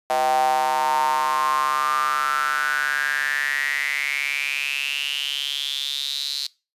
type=tone with high-pass filter sweep; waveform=square; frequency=70.4 Hz; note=C#2; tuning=27 cents sharp; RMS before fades=-23 dBFS; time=0.1-6.47 s; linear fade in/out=0 ms; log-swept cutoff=710 to 4200 Hz; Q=8.6; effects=noise-tail reverb RT60 0.3 s tail -22 dB re dry + resampled to 32000 Hz